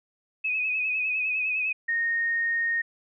sine tone with vibrato, 2535 Hz, D#7, 32 cents sharp, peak -24 dBFS, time 0.44-1.73 s, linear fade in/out 10 ms, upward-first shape triangle, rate 9.9 Hz, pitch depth 62 cents each way
sine tone, 1852 Hz, A#6, 12 cents flat, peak -23 dBFS, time 1.88-2.82 s, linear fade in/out 10 ms
effects none

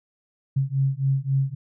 sine beating tone pair, 134 / 137.7 Hz, C3 / C#3, +42 / -11 cents, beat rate 3.7 Hz, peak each -23 dBFS, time 0.56-1.55 s, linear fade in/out 10 ms, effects none

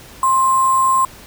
sine tone with sample-and-hold, 1055 Hz, C6, 14 cents sharp, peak -11 dBFS, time 0.23-1.05 s, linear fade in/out 2 ms, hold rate 8820 Hz, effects pink hiss -40 dBFS RMS until 1.26 s

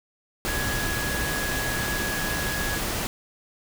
sine tone in noise, 1672 Hz, G#6, 11 cents sharp, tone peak -30 dBFS, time 0.48-2.78 s, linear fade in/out 0 ms, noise pink, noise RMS -28 dBFS, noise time 0.45-3.07 s, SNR -5 dB, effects none

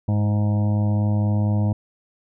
harmonic tone with a mistuned harmonic, 104.3 Hz, G#2, 8 cents sharp, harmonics 1 / 2 / 3 / 5 / 6 / 7 / 8 / 9, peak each -18 / -24 / -33 / -37 / -36 / -40 / -42 / -42 dBFS, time 0.08-1.73 s, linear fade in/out 5 ms, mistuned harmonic 3, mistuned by +16 cents, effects none

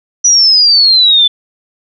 sine exponential sweep, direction down, 5920 to 3477 Hz, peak -4 dBFS, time 0.24-1.28 s, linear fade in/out 10 ms, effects none

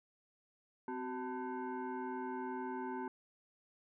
sine tone with frequency modulation, 256.8 Hz, C4, 32 cents flat, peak -38 dBFS, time 0.88-3.08 s, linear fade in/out 2 ms, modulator 632 Hz, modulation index 1.4, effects none

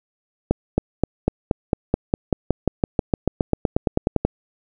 accelerating click train, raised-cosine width 2 ms, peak -3 dBFS, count 24, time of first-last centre 0.51-4.25 s, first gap 270 ms, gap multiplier 0.95, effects none

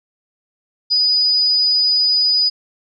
sine tone, 4956 Hz, D#8, 8 cents flat, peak -12 dBFS, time 0.9-2.5 s, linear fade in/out 20 ms, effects none

